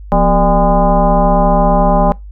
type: tone with frequency modulation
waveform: sine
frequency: 386.5 Hz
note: G4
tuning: 24 cents flat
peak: -7 dBFS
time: 0.12-2.12 s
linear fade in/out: 0 ms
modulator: 211 Hz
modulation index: 2.7
effects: noise-tail reverb RT60 0.2 s tail -23 dB re dry + added 50 Hz sine -28 dBFS peak until 2.31 s